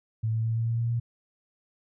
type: tone with pitch steps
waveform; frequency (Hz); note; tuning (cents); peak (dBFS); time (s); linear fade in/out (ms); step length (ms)
sine; 111.1 / 112.2 / 113.3 / 114.42 / 115.55 / 116.69 / 117.84; A2 / A2 / A#2 / A#2 / A#2 / A#2 / A#2; +17 / +34 / -49 / -32 / -15 / +2 / +19; -24; 0.23-1; 10; 110
effects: none